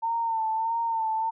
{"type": "tone with vibrato", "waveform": "sine", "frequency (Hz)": 903, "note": "A5", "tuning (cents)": 45, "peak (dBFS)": -24, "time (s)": [0.02, 1.31], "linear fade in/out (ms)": 20, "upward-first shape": "sine", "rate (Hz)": 1.6, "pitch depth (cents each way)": 44, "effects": []}